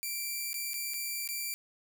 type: tone with dropouts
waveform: 5% pulse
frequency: 2349 Hz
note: D7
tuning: in tune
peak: -24 dBFS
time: 0.03-1.54 s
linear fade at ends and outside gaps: 0 ms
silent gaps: 0.531-0.542 / 0.734-0.741 / 0.936-0.941 / 1.276-1.289 s
effects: none